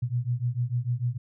sine beating tone pair, 118.6 / 125.3 Hz, A#2 / B2, +30 / +25 cents, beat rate 6.7 Hz, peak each -28 dBFS, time 0.02-1.18 s, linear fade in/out 10 ms, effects none

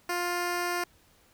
10% pulse tone, 351.8 Hz, F4, 13 cents sharp, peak -20 dBFS, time 0.09-0.84 s, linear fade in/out 5 ms, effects pink hiss -62 dBFS RMS until 1.33 s

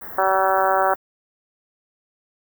white band-stop noise, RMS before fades -35 dBFS, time 0.01-0.96 s, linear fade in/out 10 ms, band 1900 to 15000 Hz, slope 96 dB/octave
harmonic tone, 190.9 Hz, G3, 46 cents flat, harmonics 2 / 3 / 4 / 5 / 6 / 7 / 8 / 9, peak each -27 / -22 / -20 / -24 / -26 / -24 / -28 / -34 dBFS, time 0.18-0.94 s, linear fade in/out 2 ms
effects none

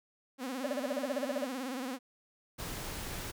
sawtooth tone with vibrato, 258.1 Hz, C4, 23 cents flat, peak -32 dBFS, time 0.38-1.99 s, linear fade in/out 50 ms, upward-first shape sine, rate 18 Hz, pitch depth 110 cents each way
triangle tone bursts, 578 Hz, D5, 28 cents flat, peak -28 dBFS, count 13, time 0.64-1.447 s, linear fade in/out 5 ms, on 27 ms, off 38 ms
pink noise, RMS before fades -40 dBFS, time 2.58-3.32 s, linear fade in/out 20 ms
effects none

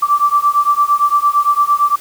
sine beating tone pair, 1162 / 1170.8 Hz, D6 / D6, -19 / -6 cents, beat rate 8.8 Hz, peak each -13 dBFS, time 0.02-1.96 s, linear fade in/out 10 ms, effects white hiss -37 dBFS RMS until 2 s

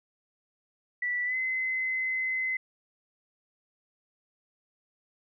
sine tone with pitch glide, 1963 to 2046 Hz, B6 to C7, -11 to -39 cents, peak -27 dBFS, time 1.02-2.57 s, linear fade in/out 5 ms, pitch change +72 cents, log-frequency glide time 1.25-1.36 s, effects none

